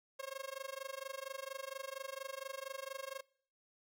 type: tone with amplitude modulation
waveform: sawtooth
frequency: 540 Hz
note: C#5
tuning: 45 cents flat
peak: -35 dBFS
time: 0.19-3.21 s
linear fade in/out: 10 ms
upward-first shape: sine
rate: 24.3 Hz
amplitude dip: 95%
effects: noise-tail reverb RT60 0.6 s tail -25 dB re dry